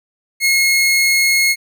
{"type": "tone", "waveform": "sawtooth", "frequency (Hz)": 2164, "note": "C#7", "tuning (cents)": -42, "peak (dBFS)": -8, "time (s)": [0.4, 1.56], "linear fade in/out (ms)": 50, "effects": []}